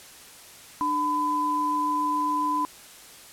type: tone pair together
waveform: sine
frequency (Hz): 298.8 / 1006.1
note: D4 / B5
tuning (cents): +30 / +32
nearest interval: octave + major sixth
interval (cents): 2102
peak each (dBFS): -30 / -23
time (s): 0.81-2.65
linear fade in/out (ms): 0
effects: white hiss -47 dBFS RMS until 3.32 s + low-pass 12000 Hz 12 dB/octave